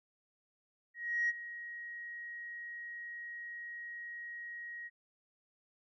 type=tone with ADSR envelope; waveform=sine; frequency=1891 Hz; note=A#6; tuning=24 cents sharp; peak=-27 dBFS; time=0.94-4.9 s; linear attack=350 ms; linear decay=31 ms; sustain=-15 dB; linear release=36 ms; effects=tanh soft clip ceiling -24 dBFS